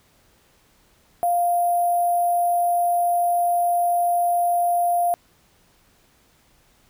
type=tone with sample-and-hold; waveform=sine; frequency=698.5 Hz; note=F5; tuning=in tune; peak=-17 dBFS; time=1.23-5.14 s; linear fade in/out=0 ms; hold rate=11025 Hz; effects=pink hiss -59 dBFS RMS until 6.89 s